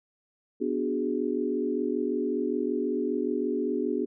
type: chord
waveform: sine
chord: G# half-diminished seventh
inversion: first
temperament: equal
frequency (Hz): 246.9 / 293.7 / 370 / 415.3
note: B3 / D4 / F#4 / G#4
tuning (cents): 0 / 0 / 0 / 0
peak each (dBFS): -31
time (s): 0.6-4.06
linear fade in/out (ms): 20
effects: none